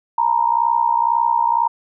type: tone with amplitude modulation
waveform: sine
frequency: 935 Hz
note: A#5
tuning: 5 cents sharp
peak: -10 dBFS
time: 0.18-1.68 s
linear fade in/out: 5 ms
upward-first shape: sine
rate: 62 Hz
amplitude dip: 85%
effects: none